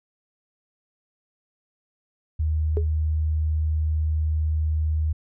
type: tone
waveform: sine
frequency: 77.78 Hz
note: D#2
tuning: in tune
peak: -20 dBFS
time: 2.39-5.13 s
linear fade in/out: 10 ms
type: tone with exponential decay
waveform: sine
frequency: 415.3 Hz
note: G#4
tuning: in tune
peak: -20 dBFS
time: 2.77-2.87 s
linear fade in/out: 0 ms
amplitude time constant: 20 ms
effects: none